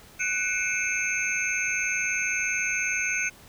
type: tone cluster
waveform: sine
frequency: 1491 / 2174 / 2368 / 2590 / 6350 Hz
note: F#6 / C#7 / D7 / E7 / G8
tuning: +13 / -34 / +14 / -31 / +21 cents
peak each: -31 dBFS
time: 0.19-3.3 s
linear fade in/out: 20 ms
effects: pink hiss -51 dBFS RMS until 3.48 s